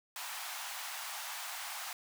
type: high-pass noise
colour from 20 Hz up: pink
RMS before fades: -42 dBFS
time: 0.16-1.93 s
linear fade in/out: 2 ms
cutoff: 720 Hz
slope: 48 dB/octave
effects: none